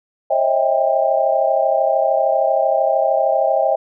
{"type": "tone cluster", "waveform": "sine", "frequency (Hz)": [541, 628, 661, 794], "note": ["C#5", "D#5", "E5", "G5"], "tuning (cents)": [-42, 16, 5, 22], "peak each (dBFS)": -19, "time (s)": [0.3, 3.76], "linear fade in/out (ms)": 10, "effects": []}